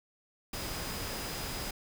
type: tone in noise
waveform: sine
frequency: 4973 Hz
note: D#8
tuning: 2 cents flat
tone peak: -46 dBFS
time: 0.53-1.71 s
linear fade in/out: 5 ms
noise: pink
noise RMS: -38 dBFS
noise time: 0.53-1.71 s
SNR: -11 dB
effects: none